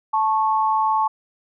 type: tone pair together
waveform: sine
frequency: 874.5 / 1100 Hz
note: A5 / C#6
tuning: -11 / -14 cents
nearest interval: major third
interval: 397 cents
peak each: -18 / -21 dBFS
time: 0.13-1.08 s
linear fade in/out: 10 ms
effects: none